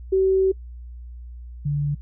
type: tone pair in turn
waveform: sine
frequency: 381.3 / 145.07 Hz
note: G4 / D3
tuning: -48 / -21 cents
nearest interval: octave + perfect fourth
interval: 1673 cents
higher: first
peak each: -15 / -20 dBFS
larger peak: first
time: 0.12-0.52 / 1.65-1.95 s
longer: first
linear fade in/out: 10 ms
effects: noise-tail reverb RT60 0.1 s tail -23 dB re dry + added 60 Hz sine -35 dBFS peak until 2.01 s